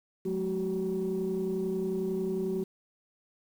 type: tone cluster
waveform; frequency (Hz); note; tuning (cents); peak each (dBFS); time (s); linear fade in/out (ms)
sine; 182.5 / 213.6 / 377.2; F#3 / G#3 / F#4; -24 / +49 / +33; -33 / -35 / -29; 0.25-2.64; 10
effects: tanh soft clip ceiling -23 dBFS + 9-bit